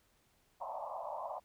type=band-pass noise; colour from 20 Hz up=pink; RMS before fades=-42 dBFS; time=0.6-1.4 s; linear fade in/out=20 ms; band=570 to 1100 Hz; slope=96 dB/octave; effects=pink hiss -72 dBFS RMS until 1.44 s